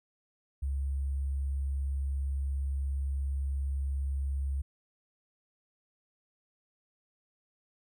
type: tone with sample-and-hold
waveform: sine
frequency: 68.6 Hz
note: C#2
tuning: 17 cents flat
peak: -29 dBFS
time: 0.62-4.62 s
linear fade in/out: 10 ms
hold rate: 8820 Hz
effects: none